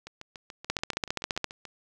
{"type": "two click trains", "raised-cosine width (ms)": 0.2, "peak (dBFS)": [-10, -24], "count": [12, 12], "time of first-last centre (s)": [[0.7, 1.443], [0.07, 1.653]], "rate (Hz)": [14.8, 6.95], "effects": []}